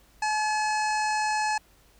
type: harmonic tone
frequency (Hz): 855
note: A5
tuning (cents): -50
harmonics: 1 / 2 / 3 / 5 / 6 / 7 / 8 / 9 / 10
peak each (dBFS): -25 / -31 / -35 / -39 / -41 / -42 / -43 / -44 / -45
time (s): 0.22-1.58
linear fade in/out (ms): 5
effects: added 50 Hz sine -60 dBFS peak until 1.99 s + pink hiss -60 dBFS RMS until 1.99 s